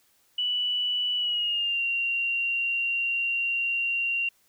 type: tone with pitch glide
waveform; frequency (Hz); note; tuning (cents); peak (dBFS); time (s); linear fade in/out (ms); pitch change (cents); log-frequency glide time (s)
sine; 2960 to 2762; F#7 to F7; 0 to -20; -24; 0.38-4.29; 5; -120; 1.16-1.82
effects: white hiss -65 dBFS RMS until 4.48 s